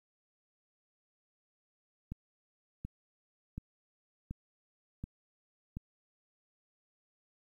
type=click train; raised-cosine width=5 ms; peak=-27 dBFS; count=6; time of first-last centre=2.12-5.77 s; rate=1.37 Hz; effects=11-bit